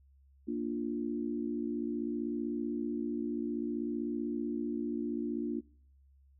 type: chord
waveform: sine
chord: Bb major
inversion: none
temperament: equal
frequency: 233.1 / 293.7 / 349.2 Hz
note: Bb3 / D4 / F4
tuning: 0 / 0 / 0 cents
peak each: -36 / -36 / -38 dBFS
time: 0.47-5.61 s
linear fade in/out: 20 ms
effects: noise-tail reverb RT60 0.6 s tail -25 dB re dry + added 68 Hz sine -60 dBFS peak until 6.39 s